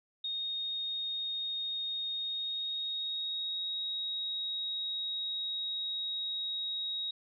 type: tone with pitch glide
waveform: sine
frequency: 3713 to 3789 Hz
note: A#7 to A#7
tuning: -8 to +27 cents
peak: -33 dBFS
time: 0.24-7.11 s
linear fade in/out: 5 ms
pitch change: +35 cents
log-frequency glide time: 2.15-3.81 s
effects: none